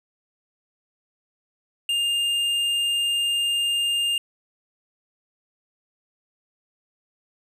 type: tone with hard clipping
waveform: sine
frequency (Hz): 2810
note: F7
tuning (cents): +10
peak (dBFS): -22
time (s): 1.89-4.18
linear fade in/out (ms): 2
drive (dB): 7
effects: none